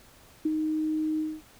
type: tone with ADSR envelope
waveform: sine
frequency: 311.1 Hz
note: D#4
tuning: in tune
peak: -21 dBFS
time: 0.45-1.42 s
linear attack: 7 ms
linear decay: 30 ms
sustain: -4 dB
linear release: 230 ms
effects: pink hiss -55 dBFS RMS until 1.59 s